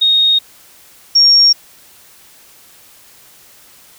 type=tone pair in turn; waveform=sine; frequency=3725 / 5551 Hz; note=A#7 / F8; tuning=-2 / -11 cents; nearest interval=perfect fifth; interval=691 cents; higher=second; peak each=-8 / -5 dBFS; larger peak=second; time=0.01-0.39 / 1.15-1.53 s; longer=neither; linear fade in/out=10 ms; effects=white hiss -44 dBFS RMS until 3.98 s